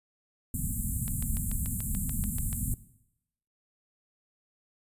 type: band-stop noise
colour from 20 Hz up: pink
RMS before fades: -31 dBFS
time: 0.54-2.74 s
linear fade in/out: 2 ms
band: 250 to 7500 Hz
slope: 96 dB/octave
type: click train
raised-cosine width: 0.2 ms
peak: -26 dBFS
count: 11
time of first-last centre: 1.08-2.529 s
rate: 6.9 Hz
effects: noise-tail reverb RT60 0.8 s tail -17 dB re dry + resampled to 32000 Hz